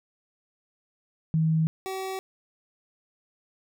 sine / 25% pulse tone pair in turn, 159.7 / 380.8 Hz, D#3 / F#4, +45 / +50 cents, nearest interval octave + minor third, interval 1505 cents, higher second, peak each -20 / -27 dBFS, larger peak first, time 1.34-1.67 / 1.86-2.19 s, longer neither, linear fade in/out 0 ms, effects none

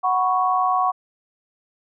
sine chord, F# suspended fourth, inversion none, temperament equal, 740 / 987.8 / 1108.7 Hz, F#5 / B5 / C#6, 0 / 0 / 0 cents, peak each -20 / -26 / -20 dBFS, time 0.03-0.92 s, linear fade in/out 20 ms, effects none

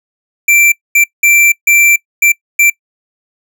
square tone bursts at uneven times, 2349 Hz, D7, in tune, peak -6 dBFS, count 6, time 0.48-0.72 / 0.95-1.04 / 1.23-1.52 / 1.67-1.96 / 2.22-2.32 / 2.59-2.7 s, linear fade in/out 5 ms, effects noise-tail reverb RT60 0.1 s tail -23 dB re dry

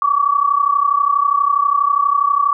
sine tone pair together, 1124.7 / 1157 Hz, C#6 / D6, +25 / -26 cents, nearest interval unison, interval 49 cents, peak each -15 dBFS, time 0.02-2.53 s, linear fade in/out 2 ms, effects none

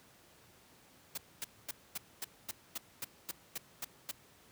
white noise bursts, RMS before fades -39 dBFS, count 12, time 1.15-4.114 s, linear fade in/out 5 ms, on 27 ms, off 240 ms, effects pink hiss -62 dBFS RMS until 4.51 s + high-pass 80 Hz 12 dB/octave

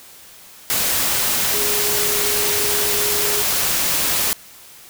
sine tone in noise, 415.3 Hz, G#4, in tune, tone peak -26 dBFS, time 1.54-3.42 s, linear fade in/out 0 ms, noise white, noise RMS -19 dBFS, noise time 0.7-4.33 s, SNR -10 dB, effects white hiss -43 dBFS RMS until 4.89 s

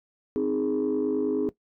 sine chord, Ab major, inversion first, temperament equal, 261.6 / 311.1 / 415.3 Hz, C4 / Eb4 / Ab4, 0 / 0 / 0 cents, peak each -27 / -27 / -25 dBFS, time 0.36-1.49 s, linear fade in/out 0 ms, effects noise-tail reverb RT60 0.1 s tail -17 dB re dry + tanh soft clip ceiling -18 dBFS

